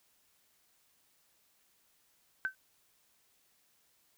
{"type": "tone with exponential decay", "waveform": "sine", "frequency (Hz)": 1537, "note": "G6", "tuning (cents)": -35, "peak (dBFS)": -26, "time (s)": [2.45, 2.55], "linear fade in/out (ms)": 0, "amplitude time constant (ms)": 21, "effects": ["white hiss -71 dBFS RMS until 4.17 s"]}